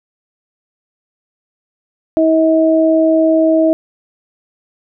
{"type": "tone pair together", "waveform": "sine", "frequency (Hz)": [321.8, 639.3], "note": ["E4", "D#5"], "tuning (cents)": [-42, 47], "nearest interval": "octave", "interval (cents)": 1189, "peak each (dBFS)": -11, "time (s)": [2.17, 3.73], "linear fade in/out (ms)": 0, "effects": []}